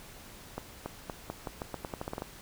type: accelerating click train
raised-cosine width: 1 ms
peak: -21 dBFS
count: 14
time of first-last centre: 0.58-2.221 s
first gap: 280 ms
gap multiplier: 0.85
effects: pink hiss -50 dBFS RMS until 2.41 s